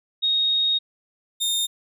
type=tone pair in turn; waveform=sine / sawtooth; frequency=3737 / 3654 Hz; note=A#7 / A#7; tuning=+4 / -35 cents; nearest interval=unison; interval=39 cents; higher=first; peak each=-18 dBFS; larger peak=neither; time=0.22-0.79 / 1.4-1.67 s; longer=first; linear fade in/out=20 ms; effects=none